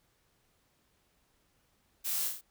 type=noise with echo; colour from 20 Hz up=blue; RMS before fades=-35 dBFS; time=2.04-2.29 s; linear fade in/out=20 ms; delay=25 ms; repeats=5; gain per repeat=-3 dB; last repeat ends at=2.415 s; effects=pink hiss -72 dBFS RMS until 2.5 s